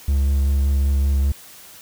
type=tone with vibrato; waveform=triangle; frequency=69.3 Hz; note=C#2; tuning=in tune; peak=-13 dBFS; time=0.08-1.32 s; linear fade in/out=5 ms; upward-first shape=sine; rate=5.2 Hz; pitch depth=19 cents each way; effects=white hiss -43 dBFS RMS until 1.81 s